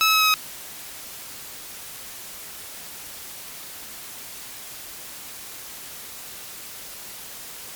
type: tone with pitch steps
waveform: 15% pulse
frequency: 1300 / 1291.8 / 1283.6 / 1275.5 / 1267.4 Hz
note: E6 / E6 / E6 / D#6 / D#6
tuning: -24 / -35 / -46 / +43 / +32 cents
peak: -9 dBFS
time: 0.01-0.34 s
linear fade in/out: 0 ms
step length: 66 ms
effects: white hiss -38 dBFS RMS until 7.75 s + MP3 96 kbps